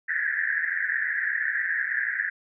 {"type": "band-pass noise", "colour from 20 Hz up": "white", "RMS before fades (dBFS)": -27, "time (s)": [0.08, 2.3], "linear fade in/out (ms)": 10, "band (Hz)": [1600, 1900], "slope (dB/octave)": 96, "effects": []}